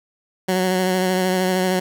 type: tone with vibrato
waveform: 15% pulse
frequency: 185 Hz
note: F#3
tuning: in tune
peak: -11 dBFS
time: 0.48-1.8 s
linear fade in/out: 10 ms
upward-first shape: sine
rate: 13 Hz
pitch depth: 24 cents each way
effects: none